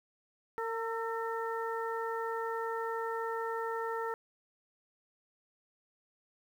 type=harmonic tone with a mistuned harmonic; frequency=455.8 Hz; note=A#4; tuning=39 cents flat; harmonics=1 / 2 / 3 / 4; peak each=-36 / -38 / -40 / -44 dBFS; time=0.58-4.14 s; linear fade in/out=0 ms; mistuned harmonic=3; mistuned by=-37 cents; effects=10-bit

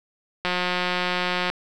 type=click train; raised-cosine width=0.3 ms; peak=-8 dBFS; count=190; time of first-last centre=0.45-1.5 s; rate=180 Hz; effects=none

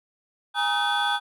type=tone cluster; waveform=triangle; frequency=822 / 939 / 1258 / 1530 / 3429 Hz; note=G#5 / A#5 / D#6 / G6 / A7; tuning=-18 / +12 / +19 / -42 / -45 cents; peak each=-24 / -28 / -29 / -25 / -26 dBFS; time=0.54-1.2 s; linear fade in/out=50 ms; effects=tanh soft clip ceiling -11 dBFS

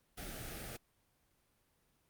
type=band-stop noise; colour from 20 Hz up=pink; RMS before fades=-45 dBFS; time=0.17-0.77 s; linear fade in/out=10 ms; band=840 to 1200 Hz; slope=96 dB/octave; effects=pink hiss -75 dBFS RMS until 2.09 s + Opus 32 kbps

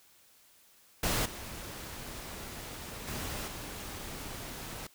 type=noise with level steps; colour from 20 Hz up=pink; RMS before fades=-30 / -43 / -38 / -42 dBFS; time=1.03-4.87 s; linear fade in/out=5 ms; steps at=1.25 / 3.07 / 3.47 s; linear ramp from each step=10 ms; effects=white hiss -62 dBFS RMS until 4.94 s

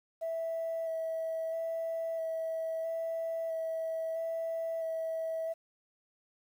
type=tone with vibrato; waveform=sine; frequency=653 Hz; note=E5; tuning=17 cents flat; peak=-31 dBFS; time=0.21-5.54 s; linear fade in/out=20 ms; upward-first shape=square; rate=0.76 Hz; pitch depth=10 cents each way; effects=tanh soft clip ceiling -29 dBFS + 10-bit

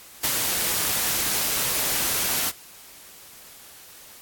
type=noise with ADSR envelope; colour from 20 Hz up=white; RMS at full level=-22 dBFS; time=0.23-2.52 s; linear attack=12 ms; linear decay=92 ms; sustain=-2 dB; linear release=34 ms; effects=white hiss -46 dBFS RMS until 4.21 s + AAC 64 kbps

